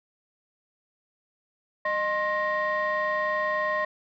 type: tone cluster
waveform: sine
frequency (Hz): 614 / 1063 / 1870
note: D#5 / C6 / A#6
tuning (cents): -23 / +27 / +5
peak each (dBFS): -27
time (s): 1.85-3.85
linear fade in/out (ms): 5
effects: tanh soft clip ceiling -19 dBFS